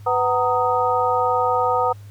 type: harmonic tone with a mistuned harmonic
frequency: 249.4 Hz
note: B3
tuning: 17 cents sharp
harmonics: 2 / 3 / 4 / 5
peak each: -22 / -22 / -22 / -22 dBFS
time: 0.06-1.93 s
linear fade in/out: 10 ms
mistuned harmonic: 4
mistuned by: -130 cents
effects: added 102 Hz sine -37 dBFS peak until 2.1 s + pink hiss -54 dBFS RMS until 2.1 s